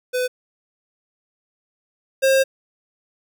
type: tone pair in turn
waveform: square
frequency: 502 / 534.6 Hz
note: B4 / C5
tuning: +28 / +37 cents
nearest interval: minor second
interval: 109 cents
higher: second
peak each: -20 / -14 dBFS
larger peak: second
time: 0.13-0.28 / 2.22-2.44 s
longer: second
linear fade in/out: 20 ms
effects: none